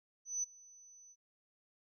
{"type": "tone with ADSR envelope", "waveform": "sine", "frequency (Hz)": 6000, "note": "F#8", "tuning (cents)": 23, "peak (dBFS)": -32, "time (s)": [0.25, 1.16], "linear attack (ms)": 180, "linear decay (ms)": 16, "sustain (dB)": -24, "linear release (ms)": 48, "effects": []}